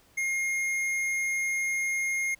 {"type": "tone with tanh clipping", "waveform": "sine", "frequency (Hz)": 2136, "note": "C7", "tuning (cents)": 35, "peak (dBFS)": -28, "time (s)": [0.17, 2.35], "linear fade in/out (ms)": 10, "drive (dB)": 13, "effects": ["pink hiss -61 dBFS RMS until 2.39 s"]}